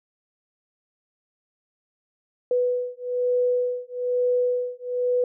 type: beating tone pair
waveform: sine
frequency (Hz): 493.9 / 495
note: B4 / B4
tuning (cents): 0 / +4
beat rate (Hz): 1.1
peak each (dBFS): -24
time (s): 2.51-5.24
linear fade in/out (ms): 2
effects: none